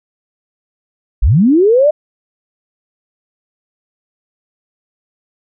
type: linear sweep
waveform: sine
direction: up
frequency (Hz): 33.76 to 622.3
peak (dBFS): -6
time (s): 1.22-1.91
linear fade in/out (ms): 10
effects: none